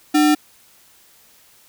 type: tone with sample-and-hold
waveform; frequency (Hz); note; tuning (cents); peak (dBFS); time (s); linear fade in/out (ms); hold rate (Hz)
sine; 300; D4; +37; -11; 0.14-0.35; 10; 1050
effects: white hiss -52 dBFS RMS until 1.68 s